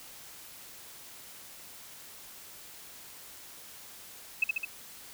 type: tone with echo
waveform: sine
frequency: 2600 Hz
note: E7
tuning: 24 cents flat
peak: -21 dBFS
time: 4.42-4.44 s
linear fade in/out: 5 ms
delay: 70 ms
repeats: 3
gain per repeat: -3 dB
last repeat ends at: 4.65 s
effects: white hiss -49 dBFS RMS until 5.13 s